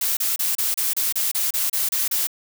blue noise bursts, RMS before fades -22 dBFS, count 12, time 0.01-2.271 s, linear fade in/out 5 ms, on 160 ms, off 31 ms, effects none

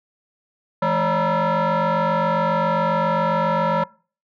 sine tone with frequency modulation, 213.2 Hz, G#3, 46 cents sharp, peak -14 dBFS, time 0.82-3.84 s, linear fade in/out 5 ms, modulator 379 Hz, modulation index 3, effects noise-tail reverb RT60 0.4 s tail -25 dB re dry + tanh soft clip ceiling -16 dBFS

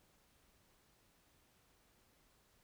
silence, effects pink hiss -72 dBFS RMS until 2.63 s

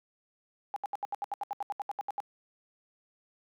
sine tone bursts, 810 Hz, G#5, 43 cents flat, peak -30 dBFS, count 16, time 0.74-2.202 s, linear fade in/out 0 ms, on 22 ms, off 74 ms, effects high-pass 400 Hz 12 dB/octave

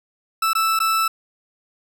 40% pulse tone with dropouts, 1319 Hz, E6, 1 cent sharp, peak -16 dBFS, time 0.42-1.08 s, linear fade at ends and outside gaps 5 ms, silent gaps 0.533-0.551 / 0.791-0.801 s, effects none

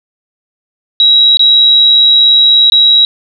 sine tone with dropouts, 3861 Hz, B7, 40 cents flat, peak -3 dBFS, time 1-3.05 s, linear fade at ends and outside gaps 1 ms, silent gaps 1.371-1.394 / 2.7-2.721 s, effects none

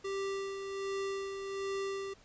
square tone with tremolo, 392 Hz, G4, in tune, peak -34 dBFS, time 0.04-2.14 s, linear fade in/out 10 ms, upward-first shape sine, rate 1.3 Hz, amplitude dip 45%, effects pink hiss -61 dBFS RMS until 2.24 s + resampled to 16000 Hz

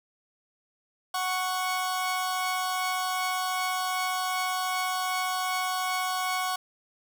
sawtooth tone pair together, 740 / 1108.7 Hz, F#5 / C#6, 0 / 0 cents, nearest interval perfect fifth, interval 700 cents, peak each -26 / -26 dBFS, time 1.14-6.56 s, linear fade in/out 5 ms, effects 9-bit

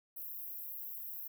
pink high-pass noise, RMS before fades -44 dBFS, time 0.16-1.28 s, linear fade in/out 10 ms, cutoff 12000 Hz, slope 96 dB/octave, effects none

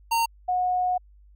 square / sine tone pair in turn, 920 / 728.1 Hz, A#5 / F#5, -23 / -28 cents, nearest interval major third, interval 405 cents, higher first, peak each -21 dBFS, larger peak neither, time 0.11-0.26 / 0.48-0.98 s, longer second, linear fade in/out 10 ms, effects added 50 Hz sine -50 dBFS peak until 1.35 s

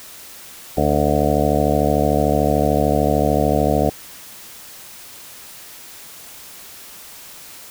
harmonic tone, 73.42 Hz, D2, in tune, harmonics 1 / 2 / 3 / 4 / 6 / 7 / 8 / 9 / 10, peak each -23 / -23 / -23 / -23 / -23 / -23 / -23 / -23 / -23 dBFS, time 0.77-3.9 s, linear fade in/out 5 ms, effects white hiss -39 dBFS RMS until 7.7 s

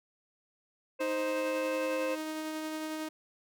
harmonic tone, 523.3 Hz, C5, in tune, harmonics 1 / 2 / 3 / 4 / 5, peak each -31 / -42 / -47 / -49 / -42 dBFS, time 0.99-2.16 s, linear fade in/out 20 ms
sawtooth tone with tremolo, 312.2 Hz, D#4, 6 cents sharp, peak -30 dBFS, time 1-3.09 s, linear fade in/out 10 ms, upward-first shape triangle, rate 11 Hz, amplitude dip 25%
effects none

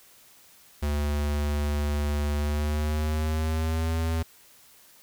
square tone with pitch glide, 73.42 to 81.46 Hz, D2 to E2, 0 to -20 cents, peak -25 dBFS, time 0.82-4.23 s, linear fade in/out 10 ms, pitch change +180 cents, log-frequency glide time 2.37-3.94 s, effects white hiss -55 dBFS RMS until 5.02 s

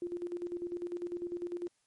sine tone with tremolo, 349.2 Hz, F4, in tune, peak -33 dBFS, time 0.02-1.68 s, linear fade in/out 2 ms, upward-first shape square, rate 10 Hz, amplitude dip 65%, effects white hiss -75 dBFS RMS until 1.86 s + MP3 48 kbps

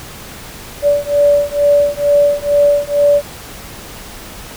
sine beating tone pair, 577 / 579.2 Hz, D5 / D5, -31 / -24 cents, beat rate 2.2 Hz, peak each -12 / -12 dBFS, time 0.82-3.22 s, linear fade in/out 50 ms, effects pink hiss -32 dBFS RMS until 4.56 s

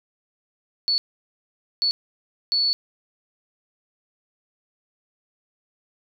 sine tone bursts at uneven times, 4435 Hz, C#8, in tune, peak -18 dBFS, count 3, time 0.88-0.98 / 1.82-1.91 / 2.52-2.73 s, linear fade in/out 0 ms, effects none

